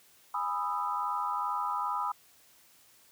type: chord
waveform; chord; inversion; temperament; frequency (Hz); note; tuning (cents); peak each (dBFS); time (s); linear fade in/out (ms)
sine; E major seventh; first; just; 824.1 / 988.9 / 1236.1 / 1318.5; G#5 / B5 / D#6 / E6; -14 / +2 / -12 / 0; -37 / -33 / -34 / -38; 0.34-2.12; 5
effects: white hiss -61 dBFS RMS until 3.11 s + high-pass 60 Hz 12 dB/octave